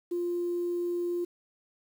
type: tone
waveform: sine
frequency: 349.2 Hz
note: F4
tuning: in tune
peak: -27 dBFS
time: 0.11-1.25 s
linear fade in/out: 10 ms
effects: tanh soft clip ceiling -23 dBFS + 9-bit